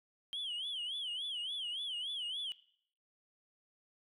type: tone with vibrato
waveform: sine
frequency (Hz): 3141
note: G7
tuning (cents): +3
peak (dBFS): -35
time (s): 0.33-2.52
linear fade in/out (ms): 0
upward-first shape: sine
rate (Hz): 3.5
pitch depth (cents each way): 170
effects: noise-tail reverb RT60 0.6 s tail -20 dB re dry + tanh soft clip ceiling -35 dBFS